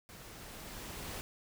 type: noise with level ramp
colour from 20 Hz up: pink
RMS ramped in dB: -52 to -42 dBFS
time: 0.09-1.21 s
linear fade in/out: 0 ms
effects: none